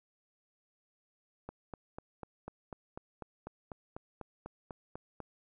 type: click train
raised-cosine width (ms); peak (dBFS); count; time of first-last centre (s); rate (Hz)
1; -28; 16; 1.49-5.203; 4.04
effects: none